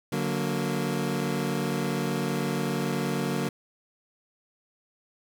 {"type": "chord", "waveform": "25% pulse", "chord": "D augmented", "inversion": "none", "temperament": "equal with one note detuned", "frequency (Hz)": [145.23, 185, 233.1], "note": ["D3", "F#3", "A#3"], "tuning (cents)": [-19, 0, 0], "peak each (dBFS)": -27, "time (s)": [0.12, 3.49], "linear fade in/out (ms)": 5, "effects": []}